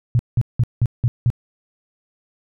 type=tone bursts; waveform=sine; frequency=120 Hz; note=B2; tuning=49 cents flat; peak=-12 dBFS; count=6; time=0.15-1.302 s; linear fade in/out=0 ms; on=42 ms; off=180 ms; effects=none